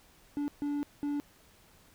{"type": "tone bursts at uneven times", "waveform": "triangle", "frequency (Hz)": 289.5, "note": "D4", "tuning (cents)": -25, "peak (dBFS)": -28, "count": 3, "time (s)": [[0.37, 0.48], [0.62, 0.83], [1.03, 1.2]], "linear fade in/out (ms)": 0, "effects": ["pink hiss -61 dBFS RMS until 1.94 s"]}